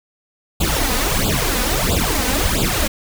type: noise with flanger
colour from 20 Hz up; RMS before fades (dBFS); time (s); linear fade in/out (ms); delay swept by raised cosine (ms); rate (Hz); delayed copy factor
pink; -18; 0.6-2.88; 10; 0.25 to 4.05; 1.5; +1
effects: none